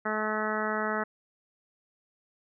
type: harmonic tone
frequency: 215 Hz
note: A3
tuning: 40 cents flat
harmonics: 1 / 2 / 3 / 4 / 5 / 6 / 7 / 8 / 9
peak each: -35 / -35 / -35 / -37 / -39 / -34 / -36 / -38 / -39 dBFS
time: 0.05-1.04 s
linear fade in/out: 10 ms
effects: none